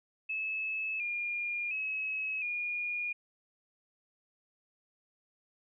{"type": "tone with pitch steps", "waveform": "sine", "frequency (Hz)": [2599, 2415, 2568, 2433], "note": ["E7", "D7", "E7", "D#7"], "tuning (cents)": [-25, 48, -46, -39], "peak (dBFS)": -32, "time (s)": [0.29, 3.13], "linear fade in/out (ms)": 10, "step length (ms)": 710, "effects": []}